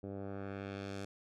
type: tone with low-pass filter sweep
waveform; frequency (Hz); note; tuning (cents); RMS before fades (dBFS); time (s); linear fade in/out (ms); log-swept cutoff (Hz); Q
10% pulse; 98.6; G2; +11; -43; 0.03-1.05; 5; 490 to 8300; 0.99
effects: none